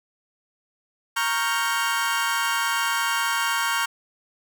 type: chord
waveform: 30% pulse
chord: G half-diminished seventh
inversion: first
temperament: equal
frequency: 932.3 / 1108.7 / 1396.9 / 1568 Hz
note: Bb5 / Db6 / F6 / G6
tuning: 0 / 0 / 0 / 0 cents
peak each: -25 dBFS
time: 1.16-3.86 s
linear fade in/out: 10 ms
effects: none